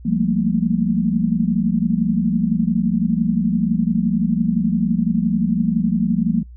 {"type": "tone cluster", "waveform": "sine", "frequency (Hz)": [171, 195.3, 221.2, 232.9], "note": ["F3", "G3", "A3", "A#3"], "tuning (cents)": [-36, -6, 9, -1], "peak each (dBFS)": -21, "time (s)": [0.05, 6.43], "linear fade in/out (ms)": 10, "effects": ["noise-tail reverb RT60 0.1 s tail -24 dB re dry", "added 60 Hz sine -36 dBFS peak until 6.56 s"]}